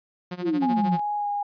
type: tone with tremolo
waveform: sawtooth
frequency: 178.9 Hz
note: F3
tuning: 42 cents sharp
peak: -25 dBFS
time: 0.31-1 s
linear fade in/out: 5 ms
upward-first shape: sine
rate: 13 Hz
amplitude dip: 90%
type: exponential sweep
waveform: sine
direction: down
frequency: 369.4 to 162.1 Hz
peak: -21 dBFS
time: 0.41-0.99 s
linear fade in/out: 50 ms
type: tone with pitch glide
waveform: sine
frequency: 830.6 to 817.7 Hz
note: G#5 to G#5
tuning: 0 to -27 cents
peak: -24 dBFS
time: 0.62-1.43 s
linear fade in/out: 5 ms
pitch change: -27 cents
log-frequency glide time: 1.16-1.29 s
effects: resampled to 11025 Hz